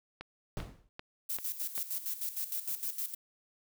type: click train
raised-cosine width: 0.3 ms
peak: -26 dBFS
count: 5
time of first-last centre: 0.21-1.779 s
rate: 2.55 Hz
type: noise with exponential decay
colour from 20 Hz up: brown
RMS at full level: -33 dBFS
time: 0.57-0.89 s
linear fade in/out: 0 ms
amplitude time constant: 68 ms
type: noise with tremolo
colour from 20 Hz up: violet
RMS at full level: -35 dBFS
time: 1.29-3.15 s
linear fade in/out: 10 ms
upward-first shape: square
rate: 6.5 Hz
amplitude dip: 70%
effects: none